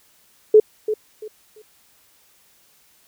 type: tone with echo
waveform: sine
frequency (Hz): 429.4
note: A4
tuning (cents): -42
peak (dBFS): -6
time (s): 0.54-0.6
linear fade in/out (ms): 5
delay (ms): 340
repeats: 3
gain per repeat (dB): -12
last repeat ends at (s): 1.62
effects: white hiss -57 dBFS RMS until 3.07 s